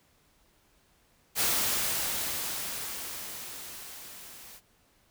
white noise with level ramp, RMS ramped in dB -26 to -49 dBFS, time 1.35-4.61 s, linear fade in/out 50 ms, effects pink hiss -66 dBFS RMS until 5.1 s

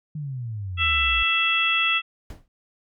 sine exponential sweep, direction down, 156.4 to 57.3 Hz, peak -28 dBFS, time 0.15-1.23 s, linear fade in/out 5 ms
harmonic tone, 665 Hz, E5, 15 cents sharp, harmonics 2 / 3 / 4 / 5, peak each -26 / -29 / -21 / -25 dBFS, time 0.77-2.02 s, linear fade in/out 50 ms
brown noise with exponential decay, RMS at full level -31 dBFS, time 2.3-2.48 s, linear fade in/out 2 ms, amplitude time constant 39 ms
effects none

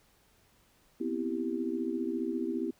sine chord, C major seventh, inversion third, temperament equal, 246.9 / 261.6 / 329.6 / 392 Hz, B3 / C4 / E4 / G4, 0 / 0 / 0 / 0 cents, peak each -36 / -37 / -34 / -37 dBFS, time 1-2.71 s, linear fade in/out 10 ms, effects pink hiss -66 dBFS RMS until 2.79 s

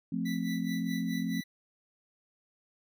sine chord, F major, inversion none, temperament equal, 174.61 / 220 / 261.6 Hz, F3 / A3 / C4, 0 / 0 / 0 cents, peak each -34 dBFS, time 0.12-1.41 s, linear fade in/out 5 ms
25% pulse tone with tremolo, 1975.5 Hz, B6, in tune, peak -35 dBFS, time 0.25-1.44 s, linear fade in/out 10 ms, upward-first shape sine, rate 4.7 Hz, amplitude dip 80%
effects none

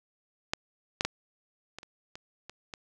clicks, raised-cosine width 0.2 ms, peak -10 / -9 / -11 / -23 / -29 / -25 / -25 / -22 dBFS, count 8, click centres 0.535 / 1.009 / 1.05 / 1.786 / 1.831 / 2.155 / 2.496 / 2.738 s, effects none

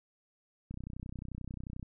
click train, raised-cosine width 5 ms, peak -29 dBFS, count 36, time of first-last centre 0.71-1.828 s, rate 31.3 Hz, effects none

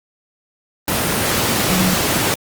sine tone in noise, 185 Hz, F#3, in tune, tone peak -16 dBFS, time 1.7-1.94 s, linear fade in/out 0 ms, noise pink, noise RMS -17 dBFS, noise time 0.88-2.34 s, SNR -2 dB, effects high-pass 100 Hz 12 dB/octave + Opus 24 kbps

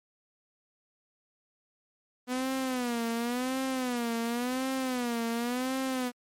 sawtooth tone with vibrato, 246.9 Hz, B3, in tune, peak -25 dBFS, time 2.27-6.12 s, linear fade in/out 50 ms, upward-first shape sine, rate 0.92 Hz, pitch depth 120 cents each way, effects MP3 64 kbps

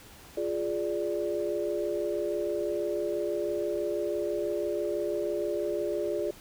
sine chord, D diminished, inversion first, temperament equal, 349.2 / 415.3 / 587.3 Hz, F4 / Ab4 / D5, 0 / 0 / 0 cents, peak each -32 dBFS, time 0.37-6.31 s, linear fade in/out 5 ms, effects pink hiss -51 dBFS RMS until 6.4 s

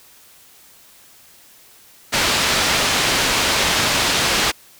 white low-pass noise, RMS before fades -18 dBFS, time 2.12-4.52 s, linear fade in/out 20 ms, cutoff 4600 Hz, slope 12 dB/octave, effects white hiss -48 dBFS RMS until 4.79 s

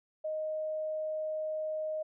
sine tone, 622.3 Hz, D#5, in tune, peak -32 dBFS, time 0.24-2.03 s, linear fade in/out 10 ms, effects none

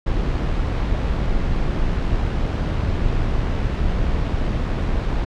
brown noise with amplitude modulation, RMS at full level -19 dBFS, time 0.06-5.25 s, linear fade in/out 10 ms, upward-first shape sine, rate 75.4 Hz, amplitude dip 25%, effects low-pass 4000 Hz 12 dB/octave

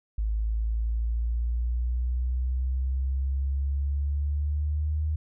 sine exponential sweep, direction up, 53.2 to 77.4 Hz, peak -24 dBFS, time 0.18-5.16 s, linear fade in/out 5 ms, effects none

